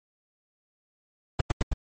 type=noise bursts; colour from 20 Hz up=brown; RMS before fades=-22 dBFS; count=4; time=1.39-1.734 s; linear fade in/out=5 ms; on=20 ms; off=88 ms; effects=MP3 32 kbps